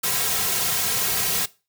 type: noise with comb filter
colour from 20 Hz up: white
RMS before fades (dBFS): -23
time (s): 0.03-1.46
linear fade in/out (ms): 10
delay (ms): 3.4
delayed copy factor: -1
effects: noise-tail reverb RT60 0.3 s tail -20 dB re dry